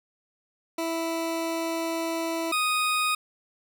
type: tone pair in turn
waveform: 20% pulse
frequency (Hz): 329.6 / 1244.4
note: E4 / D#6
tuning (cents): 0 / 0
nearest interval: octave + major seventh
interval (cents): 2300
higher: second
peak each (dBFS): -22 / -18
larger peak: second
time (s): 0.78-2.52 / 2.52-3.15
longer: first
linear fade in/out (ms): 5
effects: none